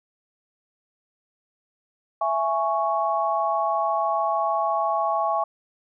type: chord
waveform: sine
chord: C# minor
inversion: first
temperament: just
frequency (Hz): 665.2 / 831.5 / 1108.7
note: E5 / G#5 / C#6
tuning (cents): +16 / +2 / 0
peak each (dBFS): -25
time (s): 2.21-5.44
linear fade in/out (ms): 5
effects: none